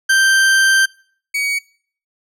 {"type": "tone pair in turn", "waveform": "40% pulse", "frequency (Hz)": [1567, 2251], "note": ["G6", "C#7"], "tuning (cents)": [-1, 26], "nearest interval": "tritone", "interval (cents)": 627, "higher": "second", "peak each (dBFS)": [-9, -16], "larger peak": "first", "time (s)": [[0.09, 0.86], [1.34, 1.59]], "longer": "first", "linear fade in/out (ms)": 10, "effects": ["noise-tail reverb RT60 0.5 s tail -23 dB re dry", "low-pass 12000 Hz 12 dB/octave"]}